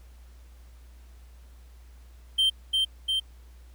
triangle tone with echo, 3136 Hz, G7, in tune, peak -18 dBFS, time 2.38-2.5 s, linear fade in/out 10 ms, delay 350 ms, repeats 2, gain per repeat -2 dB, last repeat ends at 3.2 s, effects added 60 Hz sine -47 dBFS peak until 3.74 s + pink hiss -62 dBFS RMS until 3.74 s

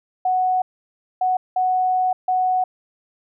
sine tone bursts at uneven times, 740 Hz, F#5, in tune, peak -16 dBFS, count 4, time 0.25-0.62 / 1.21-1.37 / 1.56-2.13 / 2.28-2.64 s, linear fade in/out 5 ms, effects none

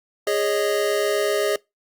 square chord, Ab suspended fourth, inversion none, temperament equal with one note detuned, 412 / 554.4 / 622.3 Hz, Ab4 / Db5 / Eb5, -14 / 0 / 0 cents, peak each -23 / -27 / -25 dBFS, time 0.27-1.56 s, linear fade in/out 2 ms, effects noise-tail reverb RT60 0.2 s tail -24 dB re dry + Opus 48 kbps

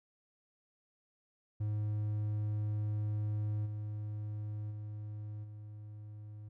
triangle tone with level steps, 105.6 Hz, G#2, 29 cents sharp, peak -30 / -35 / -38 / -43 dBFS, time 1.6-6.49 s, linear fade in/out 10 ms, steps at 3.65 / 4.7 / 5.43 s, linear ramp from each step 20 ms, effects none

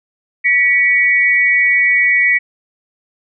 sine tone pair together, 1949 / 2246 Hz, B6 / C#7, -23 / +22 cents, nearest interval major second, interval 245 cents, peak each -12 dBFS, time 0.44-2.39 s, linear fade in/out 20 ms, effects none

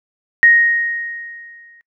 sine tone with exponential decay, 1870 Hz, A#6, 5 cents sharp, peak -5 dBFS, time 0.43-1.81 s, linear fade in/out 0 ms, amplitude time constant 300 ms, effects noise-tail reverb RT60 0.1 s tail -23 dB re dry

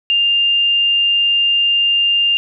sine tone, 2801 Hz, F7, 4 cents sharp, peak -11 dBFS, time 0.1-2.37 s, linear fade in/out 0 ms, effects none

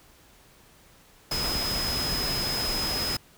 sine tone in noise, 5080 Hz, D#8, 35 cents sharp, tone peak -28 dBFS, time 1.31-3.17 s, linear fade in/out 5 ms, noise pink, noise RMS -31 dBFS, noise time 1.31-3.17 s, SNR 0 dB, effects pink hiss -56 dBFS RMS until 3.37 s

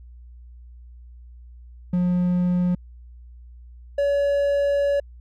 triangle tone pair in turn, 178.6 / 567 Hz, F3 / C#5, +39 / +39 cents, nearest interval octave + minor sixth, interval 2000 cents, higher second, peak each -16 dBFS, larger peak neither, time 1.93-2.75 / 3.98-5 s, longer second, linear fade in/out 5 ms, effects added 60 Hz sine -41 dBFS peak until 5.2 s

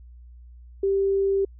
sine tone, 392 Hz, G4, in tune, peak -19 dBFS, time 0.83-1.45 s, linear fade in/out 5 ms, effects added 60 Hz sine -43 dBFS peak until 1.59 s

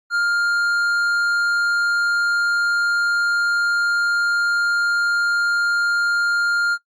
sine tone with tanh clipping, 1404 Hz, F6, 9 cents sharp, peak -18 dBFS, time 0.1-6.78 s, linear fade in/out 50 ms, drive 9 dB, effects noise-tail reverb RT60 0.1 s tail -19 dB re dry + Opus 48 kbps

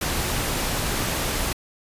pink noise, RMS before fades -25 dBFS, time 0.01-1.53 s, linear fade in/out 5 ms, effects resampled to 32000 Hz

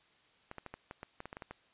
clicks, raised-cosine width 0.5 ms, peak -28 dBFS, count 12, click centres 0.514 / 0.583 / 0.663 / 0.74 / 0.911 / 1.031 / 1.204 / 1.256 / 1.329 / 1.369 / 1.422 / 1.51 s, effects white hiss -67 dBFS RMS until 1.73 s + resampled to 8000 Hz

